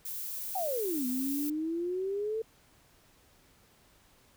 violet noise, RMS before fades -38 dBFS, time 0.05-1.5 s, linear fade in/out 5 ms
sine exponential two-way sweep, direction down then up, 792 to 246.9 to 451.2 Hz, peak -30 dBFS, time 0.55-2.42 s, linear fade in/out 5 ms, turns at 1.06 s
effects pink hiss -63 dBFS RMS until 4.36 s

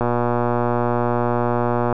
click train, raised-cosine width 1 ms, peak -6 dBFS, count 231, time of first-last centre 0.01-1.927 s, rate 120 Hz, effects none

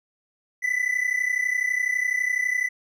triangle tone pair together, 1979 / 2011 Hz, B6 / B6, +3 / +31 cents, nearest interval unison, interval 28 cents, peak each -23 dBFS, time 0.62-2.69 s, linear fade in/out 20 ms, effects none

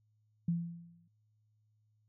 sine tone with exponential decay, 169.9 Hz, F3, 47 cents flat, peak -27 dBFS, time 0.48-1.08 s, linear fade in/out 5 ms, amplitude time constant 130 ms, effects added 107 Hz sine -70 dBFS peak until 2.08 s

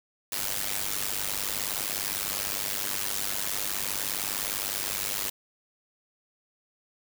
white noise with amplitude modulation, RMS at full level -27 dBFS, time 0.32-5.3 s, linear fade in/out 5 ms, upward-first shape sine, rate 99.6 Hz, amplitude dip 90%, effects none

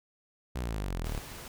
sawtooth exponential sweep, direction down, 65 to 34.52 Hz, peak -28 dBFS, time 0.55-1.2 s, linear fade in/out 10 ms
pink noise, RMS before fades -44 dBFS, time 1.05-1.48 s, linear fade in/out 2 ms
effects none

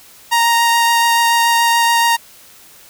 sawtooth tone with vibrato, 932.3 Hz, A#5, in tune, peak -7 dBFS, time 0.31-2.17 s, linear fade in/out 20 ms, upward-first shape sine, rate 7 Hz, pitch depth 9 cents each way, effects white hiss -43 dBFS RMS until 2.89 s

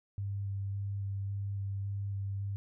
sine tone with vibrato, 99.2 Hz, G2, 21 cents sharp, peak -33 dBFS, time 0.18-2.56 s, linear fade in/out 0 ms, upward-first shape square, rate 1.8 Hz, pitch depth 10 cents each way, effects none

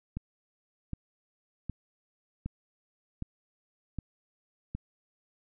click train, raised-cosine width 5 ms, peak -22 dBFS, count 7, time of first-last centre 0.17-4.75 s, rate 1.31 Hz, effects none

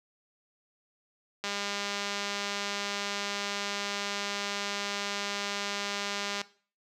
click train, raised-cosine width 0.2 ms, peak -16 dBFS, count 1006, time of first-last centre 1.44-6.415 s, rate 202 Hz, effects noise-tail reverb RT60 0.4 s tail -17 dB re dry + high-pass 150 Hz 12 dB/octave

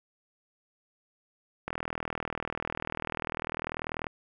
click train, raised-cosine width 0.5 ms, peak -17 dBFS, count 97, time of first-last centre 1.68-4.068 s, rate 40.2 Hz, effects none

